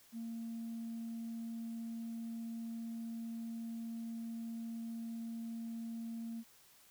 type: tone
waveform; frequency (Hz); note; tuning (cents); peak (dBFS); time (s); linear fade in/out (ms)
sine; 228.8; A#3; -32; -39; 0.12-6.44; 50
effects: tanh soft clip ceiling -37 dBFS + white hiss -64 dBFS RMS until 6.9 s